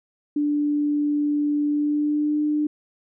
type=tone with pitch glide; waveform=sine; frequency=293.7 to 299.5 Hz; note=D4 to D4; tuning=0 to +34 cents; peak=-19 dBFS; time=0.36-2.67 s; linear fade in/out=5 ms; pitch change=+34 cents; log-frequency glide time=1.67-2.39 s; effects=none